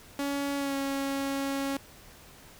sawtooth tone with pitch glide, 281.2 to 275.1 Hz, C#4 to C#4, +25 to -13 cents, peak -25 dBFS, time 0.19-1.77 s, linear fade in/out 2 ms, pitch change -38 cents, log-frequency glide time 0.57-0.75 s, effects pink hiss -52 dBFS RMS until 2.59 s

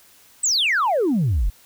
sine exponential sweep, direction down, 8372 to 38.89 Hz, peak -15 dBFS, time 0.43-1.5 s, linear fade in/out 10 ms, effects tanh soft clip ceiling -14 dBFS + white hiss -52 dBFS RMS until 1.65 s

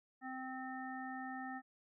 harmonic tone, 260 Hz, C4, 11 cents flat, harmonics 1 / 3 / 5 / 7, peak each -46 / -46 / -52 / -49 dBFS, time 0.21-1.62 s, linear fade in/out 50 ms, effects none

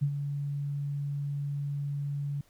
sine tone with ADSR envelope, 142.7 Hz, D3, 49 cents flat, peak -22 dBFS, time 0.01-2.41 s, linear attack 19 ms, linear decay 71 ms, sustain -8 dB, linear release 3 ms, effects pink hiss -65 dBFS RMS until 2.49 s

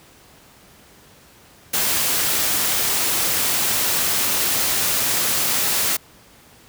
white noise, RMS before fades -20 dBFS, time 1.73-5.97 s, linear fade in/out 10 ms, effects pink hiss -49 dBFS RMS until 6.68 s + high-pass 60 Hz 12 dB/octave

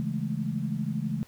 sine chord, A major seventh, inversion first, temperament equal, 138.59 / 164.81 / 207.7 / 220 Hz, C#3 / E3 / G#3 / A3, 0 / 0 / 0 / 0 cents, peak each -33 dBFS, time 0-1.23 s, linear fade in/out 0 ms, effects pink hiss -57 dBFS RMS until 1.27 s

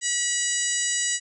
harmonic tone, 970 Hz, B5, 31 cents flat, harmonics 2 / 3 / 4 / 5 / 6 / 7 / 8 / 9, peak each -30 / -33 / -35 / -36 / -34 / -30 / -26 / -36 dBFS, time 0.01-1.2 s, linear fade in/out 50 ms, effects none

